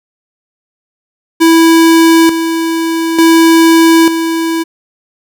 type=tone with tremolo; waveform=square; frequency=328.6 Hz; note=E4; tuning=5 cents flat; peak=-4 dBFS; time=1.4-4.64 s; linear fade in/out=20 ms; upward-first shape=square; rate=0.56 Hz; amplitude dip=60%; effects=none